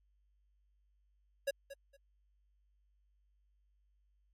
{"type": "tone with echo", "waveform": "square", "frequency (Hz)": 554.4, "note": "C#5", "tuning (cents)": 0, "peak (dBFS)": -32, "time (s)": [1.47, 1.51], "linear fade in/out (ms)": 10, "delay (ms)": 230, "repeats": 2, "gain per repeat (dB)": -14, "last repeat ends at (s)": 1.97, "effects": ["added 50 Hz sine -70 dBFS peak until 4.33 s", "AAC 48 kbps"]}